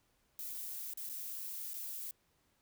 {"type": "noise with dropouts", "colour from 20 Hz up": "violet", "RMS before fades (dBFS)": -43, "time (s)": [0.39, 2.11], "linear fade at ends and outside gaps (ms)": 1, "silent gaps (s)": [[0.936, 0.973], [1.091, 1.096], [1.735, 1.74]], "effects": ["pink hiss -75 dBFS RMS until 2.61 s"]}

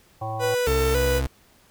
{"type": "harmonic tone", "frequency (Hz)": 110.2, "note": "A2", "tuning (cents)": 3, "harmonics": [1, 3, 5, 7, 9, 10], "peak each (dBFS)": [-31, -42, -35, -30, -41, -38], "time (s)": [0.21, 0.55], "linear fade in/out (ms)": 10}
{"type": "tone with vibrato", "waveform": "45% pulse", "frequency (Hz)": 470, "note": "A#4", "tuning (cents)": 14, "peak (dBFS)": -21, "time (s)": [0.39, 1.22], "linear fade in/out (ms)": 50, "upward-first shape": "square", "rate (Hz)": 1.8, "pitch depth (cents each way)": 83}
{"type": "noise", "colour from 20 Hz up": "blue", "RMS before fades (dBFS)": -38, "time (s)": [0.66, 1.19], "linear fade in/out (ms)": 0}
{"type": "tone", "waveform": "35% pulse", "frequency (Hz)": 66.8, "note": "C2", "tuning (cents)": 36, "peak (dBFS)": -21, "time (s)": [0.67, 1.27], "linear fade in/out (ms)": 5}
{"effects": ["pink hiss -57 dBFS RMS until 1.7 s"]}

